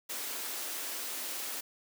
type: high-pass noise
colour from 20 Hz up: white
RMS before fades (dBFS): -38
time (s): 0.09-1.61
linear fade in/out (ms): 10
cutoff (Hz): 230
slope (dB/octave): 48
effects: none